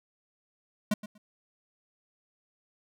square tone with echo, 210 Hz, G#3, 19 cents sharp, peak -24 dBFS, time 0.91-0.94 s, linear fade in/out 5 ms, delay 120 ms, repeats 2, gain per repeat -15 dB, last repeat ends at 1.18 s, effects none

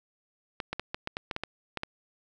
clicks, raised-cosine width 0.3 ms, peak -16 dBFS, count 11, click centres 0.602 / 0.73 / 0.796 / 0.945 / 1.074 / 1.169 / 1.312 / 1.364 / 1.436 / 1.773 / 1.834 s, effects none

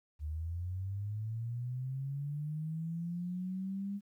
sine linear sweep, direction up, 73.42 to 202.9 Hz, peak -35 dBFS, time 0.19-4.01 s, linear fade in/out 50 ms, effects 12-bit

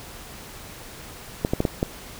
clicks, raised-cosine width 2 ms, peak -7 dBFS, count 5, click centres 1.449 / 1.535 / 1.604 / 1.652 / 1.829 s, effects pink hiss -41 dBFS RMS until 2.19 s

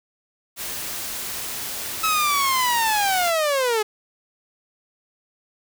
white noise, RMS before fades -30 dBFS, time 0.56-3.33 s, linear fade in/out 50 ms
sawtooth linear sweep, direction down, 1300 to 415.3 Hz, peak -15 dBFS, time 2.03-3.83 s, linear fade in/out 10 ms
effects none

